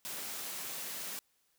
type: high-pass noise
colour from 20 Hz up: white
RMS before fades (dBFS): -41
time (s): 0.05-1.19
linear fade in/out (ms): 0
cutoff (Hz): 140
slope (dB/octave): 24
effects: white hiss -74 dBFS RMS until 1.58 s